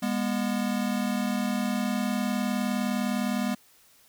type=tone pair together; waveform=square; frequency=203.7 / 243.4 Hz; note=G#3 / B3; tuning=-33 / -25 cents; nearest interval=minor third; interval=308 cents; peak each=-29 / -29 dBFS; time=0.02-3.55 s; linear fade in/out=10 ms; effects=white hiss -59 dBFS RMS until 4.08 s